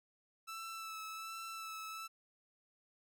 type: tone with vibrato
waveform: sawtooth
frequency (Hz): 1318.5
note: E6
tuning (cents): 0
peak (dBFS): -40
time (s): 0.47-2.08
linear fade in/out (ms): 20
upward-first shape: sine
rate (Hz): 1.3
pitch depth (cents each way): 22
effects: none